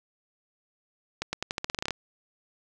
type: accelerating click train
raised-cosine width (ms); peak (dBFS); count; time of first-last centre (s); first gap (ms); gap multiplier
0.2; -12; 13; 1.22-1.907; 110; 0.87
effects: none